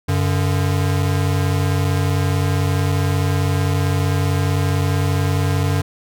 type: tone pair together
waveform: square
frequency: 94.5 / 145.71 Hz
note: F#2 / D3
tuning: +37 / -13 cents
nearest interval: perfect fifth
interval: 750 cents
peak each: -18 / -21 dBFS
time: 0.08-5.82 s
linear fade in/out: 10 ms
effects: none